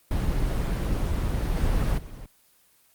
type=noise with level steps; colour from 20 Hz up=brown; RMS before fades=-25 / -23 / -39 dBFS; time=0.11-2.26 s; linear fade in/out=2 ms; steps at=1.55 / 1.97 s; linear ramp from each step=20 ms; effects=white hiss -61 dBFS RMS until 2.94 s + Opus 24 kbps